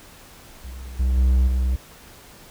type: tone with level steps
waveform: triangle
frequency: 63.7 Hz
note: C2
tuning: 46 cents flat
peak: -31 / -15 / -12 / -16 dBFS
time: 0.64-1.76 s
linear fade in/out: 5 ms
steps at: 0.99 / 1.17 / 1.47 s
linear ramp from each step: 10 ms
effects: pink hiss -46 dBFS RMS until 2.5 s